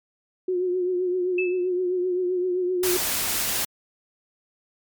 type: tone with vibrato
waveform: sine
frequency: 362.8 Hz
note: F#4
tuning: 34 cents flat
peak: -21 dBFS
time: 0.48-2.97 s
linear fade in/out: 5 ms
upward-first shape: triangle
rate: 7.7 Hz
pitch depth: 51 cents each way
type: tone with exponential decay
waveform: sine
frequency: 2622 Hz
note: E7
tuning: 10 cents flat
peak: -22 dBFS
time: 1.38-1.69 s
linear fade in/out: 5 ms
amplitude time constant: 67 ms
type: noise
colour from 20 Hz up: white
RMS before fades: -25 dBFS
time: 2.83-3.65 s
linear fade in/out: 5 ms
effects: MP3 96 kbps